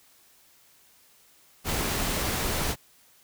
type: noise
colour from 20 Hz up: pink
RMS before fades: -28 dBFS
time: 1.64-2.76 s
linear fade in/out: 50 ms
effects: white hiss -59 dBFS RMS until 3.23 s